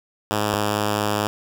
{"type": "tone pair in turn", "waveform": "5% pulse", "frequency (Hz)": [105.2, 104.53], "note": ["G#2", "G#2"], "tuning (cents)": [23, 12], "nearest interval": "unison", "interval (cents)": 11, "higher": "first", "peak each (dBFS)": -9, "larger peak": "neither", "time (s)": [[0.31, 0.54], [0.54, 1.27]], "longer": "second", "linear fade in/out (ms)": 0, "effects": []}